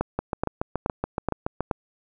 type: two click trains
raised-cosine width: 1 ms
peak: -11 / -9 dBFS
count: 11 / 5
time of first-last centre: 0.19-1.606 / 0.01-1.712 s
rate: 7.06 / 2.35 Hz
effects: none